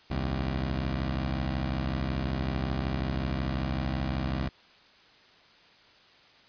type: beating tone pair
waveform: 15% pulse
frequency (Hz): 65.41 / 78.41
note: C2 / D#2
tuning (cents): 0 / +14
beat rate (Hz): 13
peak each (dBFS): -23 / -28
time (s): 0.1-4.49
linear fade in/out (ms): 10
effects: white hiss -57 dBFS RMS until 6.48 s + resampled to 11025 Hz